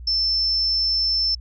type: tone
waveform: sine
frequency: 5310 Hz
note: E8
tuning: 12 cents sharp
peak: -18 dBFS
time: 0.07-1.35 s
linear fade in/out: 5 ms
effects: added 60 Hz sine -34 dBFS peak until 1.4 s